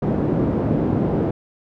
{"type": "band-pass noise", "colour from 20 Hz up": "pink", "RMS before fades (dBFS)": -20, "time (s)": [0.02, 1.31], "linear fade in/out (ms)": 5, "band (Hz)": [130, 420], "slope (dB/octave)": 12, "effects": []}